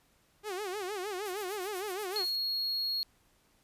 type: tone with vibrato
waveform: sawtooth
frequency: 392 Hz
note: G4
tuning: in tune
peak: -31 dBFS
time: 0.43-2.26 s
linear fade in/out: 50 ms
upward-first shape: sine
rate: 6.5 Hz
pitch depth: 160 cents each way
type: noise with tremolo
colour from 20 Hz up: blue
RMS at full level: -45 dBFS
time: 1.25-2.36 s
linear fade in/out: 5 ms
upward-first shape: sine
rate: 8.1 Hz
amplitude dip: 65%
type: tone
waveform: triangle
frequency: 4306 Hz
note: C8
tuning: 49 cents sharp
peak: -29 dBFS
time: 2.16-3.03 s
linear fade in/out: 0 ms
effects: pink hiss -68 dBFS RMS until 3.63 s + resampled to 32000 Hz